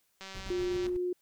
click train, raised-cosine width 0.2 ms, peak -27 dBFS, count 127, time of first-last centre 0.21-0.866 s, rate 192 Hz
brown noise with tremolo, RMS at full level -42 dBFS, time 0.34-0.97 s, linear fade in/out 10 ms, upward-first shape square, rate 8.1 Hz, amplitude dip 60%
sine tone, 359.1 Hz, F4, 48 cents sharp, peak -29 dBFS, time 0.5-1.13 s, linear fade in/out 5 ms
effects white hiss -73 dBFS RMS until 1.21 s

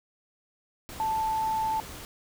sine tone in noise, 880 Hz, A5, in tune, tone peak -25 dBFS, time 1-1.8 s, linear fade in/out 0 ms, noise pink, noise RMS -42 dBFS, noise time 0.89-2.05 s, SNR +14 dB, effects none

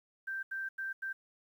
sine tone bursts at uneven times, 1568 Hz, G6, in tune, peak -35 dBFS, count 4, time 0.27-0.43 / 0.51-0.69 / 0.78-0.93 / 1.02-1.13 s, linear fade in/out 10 ms, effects 11-bit

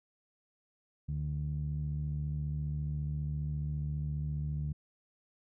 sawtooth tone with low-pass filter, 74.7 Hz, D2, 30 cents sharp, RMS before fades -35 dBFS, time 1.08-4.73 s, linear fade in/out 10 ms, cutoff 150 Hz, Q 3.7, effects none

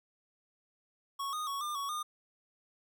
square tone with pitch steps, 1107 / 1235 / 1113 / 1201 / 1118 / 1218 Hz, C#6 / D#6 / C#6 / D6 / C#6 / D#6, -3 / -13 / +7 / +38 / +14 / -37 cents, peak -35 dBFS, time 1.19-2.03 s, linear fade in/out 10 ms, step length 140 ms, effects none

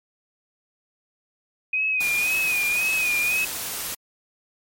sine tone with vibrato, 2489 Hz, D#7, in tune, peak -20 dBFS, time 1.73-3.45 s, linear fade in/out 5 ms, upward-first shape sine, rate 1.9 Hz, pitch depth 62 cents each way
white noise, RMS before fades -30 dBFS, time 2-3.95 s, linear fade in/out 10 ms
effects MP3 64 kbps

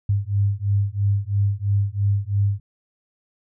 sine beating tone pair, 99.2 / 102.2 Hz, G2 / G#2, +21 / -27 cents, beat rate 3 Hz, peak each -21 dBFS, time 0.09-2.6 s, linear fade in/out 5 ms, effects none

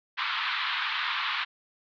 pink band-pass noise, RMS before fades -30 dBFS, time 0.17-1.45 s, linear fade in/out 20 ms, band 990 to 4000 Hz, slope 48 dB/octave, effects none

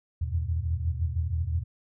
sine tone cluster, 79.7 / 85.7 / 93 / 121.3 Hz, D#2 / F2 / F#2 / B2, +42 / -32 / +9 / -31 cents, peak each -28 / -31 / -35 / -35 dBFS, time 0.21-1.64 s, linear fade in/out 10 ms, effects none

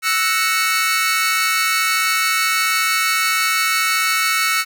sawtooth chord, F# dominant seventh, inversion third, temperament equal, 1318.5 / 1480 / 1864.7 / 2217 Hz, E6 / F#6 / A#6 / C#7, 0 / 0 / 0 / 0 cents, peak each -16 / -21 / -22 / -16 dBFS, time 0.02-4.65 s, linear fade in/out 50 ms, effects none

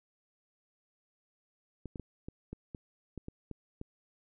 clicks, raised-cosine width 3 ms, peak -28 dBFS, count 10, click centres 1.857 / 1.958 / 1.997 / 2.285 / 2.53 / 2.748 / 3.177 / 3.284 / 3.513 / 3.814 s, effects none

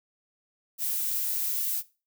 violet noise, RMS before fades -29 dBFS, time 0.78-1.83 s, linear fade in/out 50 ms, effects noise-tail reverb RT60 0.3 s tail -18 dB re dry

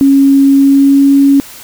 sine tone with pitch glide, 275.2 to 277.9 Hz, C#4 to C#4, -12 to +4 cents, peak -3 dBFS, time 0.01-1.4 s, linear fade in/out 0 ms, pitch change +16 cents, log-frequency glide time 0.54-1.09 s, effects white hiss -32 dBFS RMS until 1.63 s

